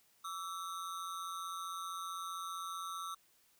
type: ring-modulated tone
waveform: square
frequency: 1236 Hz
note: D#6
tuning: 12 cents flat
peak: -38 dBFS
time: 0.24-3.15 s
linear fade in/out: 10 ms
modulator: 87.7 Hz
effects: white hiss -70 dBFS RMS until 3.59 s